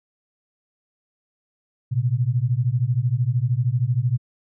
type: beating tone pair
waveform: sine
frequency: 116.54 / 129.54 Hz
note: A#2 / C3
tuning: 0 / -17 cents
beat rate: 13 Hz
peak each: -21 dBFS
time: 1.91-4.18 s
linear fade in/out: 20 ms
effects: none